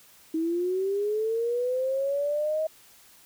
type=linear sweep; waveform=sine; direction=up; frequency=316.5 to 635 Hz; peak=-24 dBFS; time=0.34-2.67 s; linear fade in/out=5 ms; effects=white hiss -55 dBFS RMS until 3.25 s